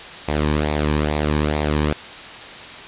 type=tone with flanger; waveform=sawtooth; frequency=75.1 Hz; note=D2; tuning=39 cents sharp; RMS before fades=-20 dBFS; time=0.28-1.93 s; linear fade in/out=5 ms; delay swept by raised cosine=0.66 to 1.5 ms; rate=2.3 Hz; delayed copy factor=-0.65; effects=white hiss -35 dBFS RMS until 2.87 s + resampled to 8000 Hz